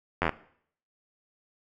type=slowing click train; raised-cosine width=0.5 ms; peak=-10 dBFS; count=7; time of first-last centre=0.22-0.293 s; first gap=11 ms; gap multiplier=1.04; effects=noise-tail reverb RT60 0.6 s tail -18 dB re dry